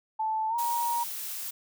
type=tone with pitch glide; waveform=sine; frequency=876 to 944.3 Hz; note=A5 to A#5; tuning=-8 to +22 cents; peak=-26 dBFS; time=0.19-1.04 s; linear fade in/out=10 ms; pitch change=+130 cents; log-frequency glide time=0.49-0.56 s
type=noise; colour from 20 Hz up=blue; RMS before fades=-36 dBFS; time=0.58-1.51 s; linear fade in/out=10 ms
effects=none